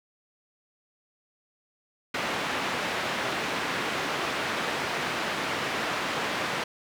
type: band-pass noise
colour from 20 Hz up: white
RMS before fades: -30 dBFS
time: 2.14-6.64 s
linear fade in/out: 5 ms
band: 140 to 2200 Hz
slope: 12 dB/octave
effects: none